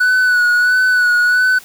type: tone with vibrato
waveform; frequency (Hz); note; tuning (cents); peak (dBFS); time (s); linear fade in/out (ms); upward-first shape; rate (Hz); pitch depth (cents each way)
triangle; 1480; F#6; 0; -8; 0-1.59; 10; sine; 1.5; 33
effects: white hiss -40 dBFS RMS until 1.64 s